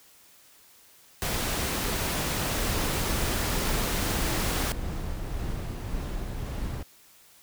pink noise, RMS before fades -29 dBFS, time 1.22-4.72 s, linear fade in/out 0 ms
brown noise with tremolo, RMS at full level -31 dBFS, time 2.57-6.83 s, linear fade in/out 5 ms, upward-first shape sine, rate 1.8 Hz, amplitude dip 25%
effects white hiss -56 dBFS RMS until 7.42 s

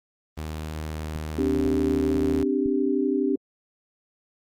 sawtooth tone with pitch glide, 77.78 to 77.33 Hz, D#2 to D#2, 0 to -10 cents, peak -26 dBFS, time 0.37-2.44 s, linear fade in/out 10 ms, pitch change -10 cents, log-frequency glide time 0.76-1.94 s
click train, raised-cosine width 5 ms, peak -25 dBFS, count 4, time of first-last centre 1.16-2.66 s, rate 2 Hz
sine chord, C suspended second, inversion none, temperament equal, 261.6 / 293.7 / 392 Hz, C4 / D4 / G4, 0 / 0 / 0 cents, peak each -25 dBFS, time 1.38-3.36 s, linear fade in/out 5 ms
effects Opus 24 kbps

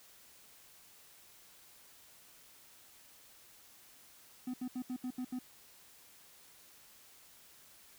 triangle tone bursts, 252.1 Hz, B3, 36 cents sharp, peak -34 dBFS, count 7, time 4.47-5.39 s, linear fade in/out 5 ms, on 68 ms, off 74 ms, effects white hiss -60 dBFS RMS until 7.98 s

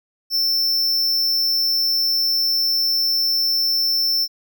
square tone, 5360 Hz, E8, 28 cents sharp, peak -17 dBFS, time 0.3-4.28 s, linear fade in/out 50 ms, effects none

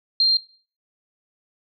sine tone, 4186 Hz, C8, in tune, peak -14 dBFS, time 0.2-0.37 s, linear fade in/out 2 ms, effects noise-tail reverb RT60 0.4 s tail -18 dB re dry

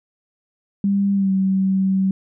sine tone with pitch glide, 198.9 to 191.35 Hz, G3 to G3, +25 to -42 cents, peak -15 dBFS, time 0.84-2.11 s, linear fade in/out 2 ms, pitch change -67 cents, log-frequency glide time 1.14-1.31 s, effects none

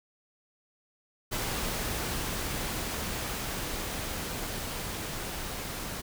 pink noise with level ramp, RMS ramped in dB -32 to -37 dBFS, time 1.31-6.02 s, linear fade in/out 20 ms, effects none

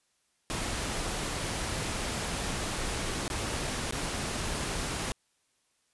pink noise with dropouts, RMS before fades -33 dBFS, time 0.5-5.12 s, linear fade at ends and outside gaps 0 ms, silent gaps 3.279-3.301 / 3.91-3.924 s, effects white hiss -73 dBFS RMS until 5.93 s + resampled to 24000 Hz

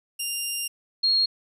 10% pulse / sine tone pair in turn, 2794 / 4273 Hz, F7 / C8, 0 / +36 cents, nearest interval perfect fifth, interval 736 cents, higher second, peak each -18 dBFS, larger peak neither, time 0.19-0.68 / 1.03-1.26 s, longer first, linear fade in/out 10 ms, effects resampled to 32000 Hz

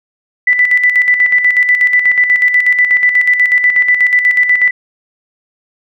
sine tone with tremolo, 1985 Hz, B6, 8 cents sharp, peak -5 dBFS, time 0.47-4.71 s, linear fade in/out 5 ms, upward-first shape square, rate 8.2 Hz, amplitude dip 55%, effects none

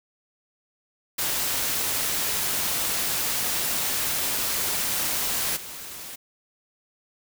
white noise with level steps, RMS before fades -26 / -38 dBFS, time 1.18-6.16 s, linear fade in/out 10 ms, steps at 5.56 s, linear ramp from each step 10 ms, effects none

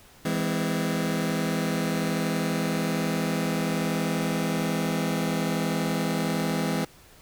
sawtooth chord, E augmented, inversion none, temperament just, 164.81 / 206 / 257.5 Hz, E3 / G#3 / B#3, 0 / -14 / -28 cents, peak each -24 / -25 / -26 dBFS, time 0.25-6.85 s, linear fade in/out 5 ms, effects pink hiss -53 dBFS RMS until 7.21 s

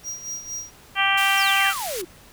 square tone with tremolo, 5720 Hz, F8, 41 cents sharp, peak -28 dBFS, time 0.03-0.71 s, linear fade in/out 50 ms, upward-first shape sine, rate 4.3 Hz, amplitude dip 70%
harmonic tone, 392 Hz, G4, in tune, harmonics 2 / 3 / 4 / 5 / 6 / 7 / 8, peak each -25 / -25 / -25 / -25 / -25 / -25 / -25 dBFS, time 0.95-1.74 s, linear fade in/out 50 ms
white band-pass noise, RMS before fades -32 dBFS, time 1.17-2.02 s, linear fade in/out 10 ms, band 1400 to 14000 Hz, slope 12 dB/octave
sine exponential sweep, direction down, 6020 to 329.6 Hz, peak -28 dBFS, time 1.37-2.05 s, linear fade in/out 10 ms
effects pink hiss -49 dBFS RMS until 2.32 s

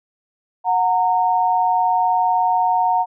sine tone pair together, 732.8 / 921 Hz, F#5 / A#5, -17 / -21 cents, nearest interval major third, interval 396 cents, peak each -17 dBFS, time 0.64-3.06 s, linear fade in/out 50 ms, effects none

